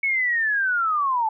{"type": "linear sweep", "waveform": "sine", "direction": "down", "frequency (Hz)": [2221, 854], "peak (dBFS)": -19, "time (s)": [0.03, 1.29], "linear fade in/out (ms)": 5, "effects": []}